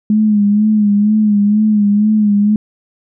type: tone with vibrato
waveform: sine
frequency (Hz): 209.5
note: G#3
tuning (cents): +15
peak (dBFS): -8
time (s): 0.1-2.56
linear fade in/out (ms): 2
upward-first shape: sine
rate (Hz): 2.1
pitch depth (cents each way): 53
effects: none